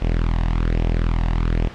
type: tone with flanger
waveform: sawtooth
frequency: 41.2 Hz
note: E1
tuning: in tune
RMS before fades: -19 dBFS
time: 0.01-1.69 s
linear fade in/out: 20 ms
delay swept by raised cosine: 0.34 to 1.09 ms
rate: 1.2 Hz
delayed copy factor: +1
effects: pink hiss -38 dBFS RMS until 1.74 s + low-pass 3000 Hz 12 dB/octave